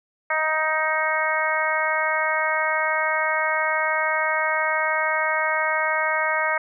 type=harmonic tone; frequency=313 Hz; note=D#4; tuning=10 cents sharp; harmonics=2 / 3 / 4 / 5 / 6 / 7; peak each=-27 / -27 / -27 / -27 / -27 / -27 dBFS; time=0.3-6.58 s; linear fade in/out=5 ms; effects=none